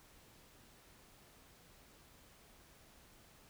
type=silence; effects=pink hiss -63 dBFS RMS until 3.49 s